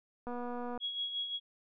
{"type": "click train", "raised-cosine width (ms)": 1, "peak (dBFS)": -28, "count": 124, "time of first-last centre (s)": [0.27, 0.776], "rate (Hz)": 243}
{"type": "tone with tremolo", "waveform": "sine", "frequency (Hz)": 3322, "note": "G#7", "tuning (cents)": 0, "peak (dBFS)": -32, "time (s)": [0.8, 1.4], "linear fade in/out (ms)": 50, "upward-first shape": "sine", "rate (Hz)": 5.7, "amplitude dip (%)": 55}
{"effects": []}